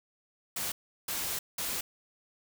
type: noise bursts at uneven times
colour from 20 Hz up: white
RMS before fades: -34 dBFS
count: 3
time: 0.56-0.72 / 1.08-1.39 / 1.58-1.81 s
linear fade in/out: 5 ms
effects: none